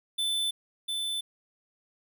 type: tone pair in turn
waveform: square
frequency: 3520 / 3520 Hz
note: A7 / A7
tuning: 0 / 0 cents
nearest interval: unison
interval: 0 cents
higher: neither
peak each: -27 / -30 dBFS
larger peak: first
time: 0.18-0.51 / 0.88-1.21 s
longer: neither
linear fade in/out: 10 ms
effects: none